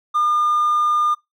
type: tone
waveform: triangle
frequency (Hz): 1209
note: D6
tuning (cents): +50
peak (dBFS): -12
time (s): 0.14-1.15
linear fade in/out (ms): 20
effects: noise-tail reverb RT60 0.2 s tail -25 dB re dry + tanh soft clip ceiling -10 dBFS